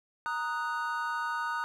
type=chord; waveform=triangle; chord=D# minor; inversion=second; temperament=equal; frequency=932.3 / 1244.5 / 1480 Hz; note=A#5 / D#6 / F#6; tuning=0 / 0 / 0 cents; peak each=-33 dBFS; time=0.26-1.64 s; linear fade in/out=0 ms; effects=none